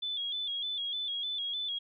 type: tone with vibrato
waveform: sine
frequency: 3400 Hz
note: G#7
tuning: 40 cents sharp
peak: -32 dBFS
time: 0.02-1.79 s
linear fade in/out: 10 ms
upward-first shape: square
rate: 3.3 Hz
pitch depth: 53 cents each way
effects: none